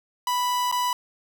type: tone with dropouts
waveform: 45% pulse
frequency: 987.8 Hz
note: B5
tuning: in tune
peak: -22 dBFS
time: 0.27-0.93 s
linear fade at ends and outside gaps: 2 ms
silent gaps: 0.715-0.724 s
effects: none